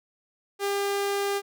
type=tone; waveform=sawtooth; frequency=400.6 Hz; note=G4; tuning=38 cents sharp; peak=-21 dBFS; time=0.59-1.42 s; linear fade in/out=50 ms; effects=none